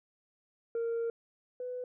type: tone pair in turn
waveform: sine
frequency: 462.8 / 498.7 Hz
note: A#4 / B4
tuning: -13 / +17 cents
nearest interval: minor second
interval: 130 cents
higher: second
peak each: -28 / -35 dBFS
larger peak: first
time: 0.75-1.1 / 1.6-1.84 s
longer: first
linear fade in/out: 2 ms
effects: tanh soft clip ceiling -29 dBFS